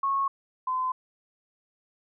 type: tone pair in turn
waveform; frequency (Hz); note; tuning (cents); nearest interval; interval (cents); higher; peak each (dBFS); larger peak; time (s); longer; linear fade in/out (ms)
sine; 1097 / 1025; C#6 / C6; -18 / -36; minor second; 118; first; -23 / -25; first; 0.03-0.28 / 0.67-0.92; neither; 5
effects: none